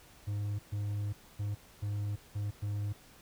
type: tone bursts at uneven times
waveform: triangle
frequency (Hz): 102.9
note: G#2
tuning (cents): -16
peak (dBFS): -30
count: 6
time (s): 0.27-0.59 / 0.72-1.13 / 1.39-1.55 / 1.82-2.16 / 2.35-2.51 / 2.62-2.93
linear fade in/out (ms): 10
effects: pink hiss -58 dBFS RMS until 3.21 s